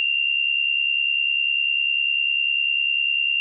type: tone pair together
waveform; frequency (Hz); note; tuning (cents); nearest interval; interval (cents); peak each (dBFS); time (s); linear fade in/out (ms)
sine; 2724 / 2794; F7 / F7; -44 / 0; unison; 44; -24 / -20; 0-3.4; 0
effects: none